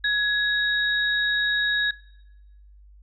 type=tone pair together; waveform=sine; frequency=1676 / 3791 Hz; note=G#6 / A#7; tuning=+15 / +28 cents; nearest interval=octave + major second; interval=1413 cents; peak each=-21 / -26 dBFS; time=0.04-1.91 s; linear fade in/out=5 ms; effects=noise-tail reverb RT60 1.0 s tail -21 dB re dry + added 50 Hz sine -47 dBFS peak until 3.02 s